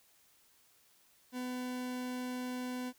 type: tone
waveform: 40% pulse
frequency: 250.7 Hz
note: B3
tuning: 26 cents sharp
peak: -36 dBFS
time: 1.32-2.93 s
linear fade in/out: 50 ms
effects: white hiss -67 dBFS RMS until 2.98 s